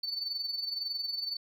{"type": "tone with amplitude modulation", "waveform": "sine", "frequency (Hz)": 4505, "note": "C#8", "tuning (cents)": 27, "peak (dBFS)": -28, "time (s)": [0.03, 1.37], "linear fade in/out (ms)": 5, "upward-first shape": "sine", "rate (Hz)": 21.8, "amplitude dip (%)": 70, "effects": ["tanh soft clip ceiling -28 dBFS"]}